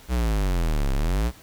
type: exponential two-way sweep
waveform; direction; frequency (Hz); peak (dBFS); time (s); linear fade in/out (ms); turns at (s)
square; down then up; 64.6 to 32.7 to 64.6; -21; 0.08-1.32; 50; 0.93
effects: pink hiss -49 dBFS RMS until 1.42 s